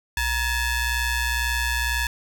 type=ring-modulated tone; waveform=sawtooth; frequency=880 Hz; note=A5; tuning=in tune; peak=-15 dBFS; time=0.17-2.07 s; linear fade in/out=2 ms; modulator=819 Hz; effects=none